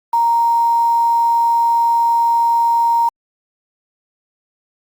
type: tone with quantisation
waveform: sine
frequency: 932.3 Hz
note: A#5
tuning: in tune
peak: -11 dBFS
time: 0.13-3.09 s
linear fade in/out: 5 ms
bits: 6
effects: Opus 48 kbps